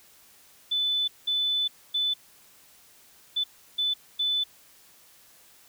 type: tone bursts at uneven times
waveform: sine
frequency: 3500 Hz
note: A7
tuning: 10 cents flat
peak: -23 dBFS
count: 6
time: 0.71-1.08 / 1.27-1.68 / 1.94-2.14 / 3.36-3.44 / 3.78-3.94 / 4.19-4.44 s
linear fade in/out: 10 ms
effects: white hiss -56 dBFS RMS until 5.68 s